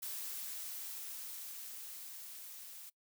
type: noise with level ramp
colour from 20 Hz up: blue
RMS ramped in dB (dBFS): -42 to -51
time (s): 0.02-2.9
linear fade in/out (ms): 10
effects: noise-tail reverb RT60 0.1 s tail -22 dB re dry